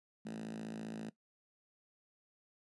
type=tone with high-pass filter; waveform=5% pulse; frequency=55.1 Hz; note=A1; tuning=3 cents sharp; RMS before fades=-44 dBFS; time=0.25-1.1 s; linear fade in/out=10 ms; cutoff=200 Hz; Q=8.7; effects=noise-tail reverb RT60 0.1 s tail -17 dB re dry + resampled to 24000 Hz